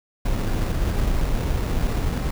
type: noise with sample-and-hold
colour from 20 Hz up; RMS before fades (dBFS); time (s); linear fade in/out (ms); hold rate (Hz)
brown; -22; 0.25-2.31; 5; 3150
effects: none